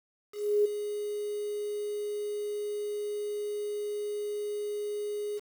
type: tone with ADSR envelope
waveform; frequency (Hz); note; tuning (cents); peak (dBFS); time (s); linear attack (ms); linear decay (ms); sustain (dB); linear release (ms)
sine; 415.3; G#4; 0; -20; 0.32-5.4; 330; 10; -11; 26
effects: 8-bit